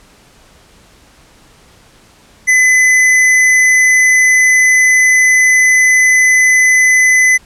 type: tone with hard clipping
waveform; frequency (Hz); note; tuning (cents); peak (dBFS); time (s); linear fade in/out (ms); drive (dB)
sine; 2017; B6; +36; -7; 2.47-7.38; 20; 18
effects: pink hiss -45 dBFS RMS until 7.45 s + low-pass 10000 Hz 12 dB/octave